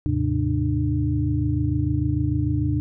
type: tone cluster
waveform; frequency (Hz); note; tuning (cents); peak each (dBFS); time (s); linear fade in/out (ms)
sine; 79.1 / 106.1 / 132.6 / 298.5; D#2 / G#2 / C3 / D4; +29 / +38 / +23 / +28; -25; 0.06-2.8; 0
effects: none